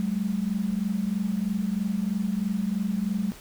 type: tone pair together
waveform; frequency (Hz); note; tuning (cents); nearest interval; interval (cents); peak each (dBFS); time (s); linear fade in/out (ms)
sine; 190 / 213.1; F#3 / G#3; +46 / +45; major second; 199; -27; 0-3.32; 0
effects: pink hiss -47 dBFS RMS until 3.4 s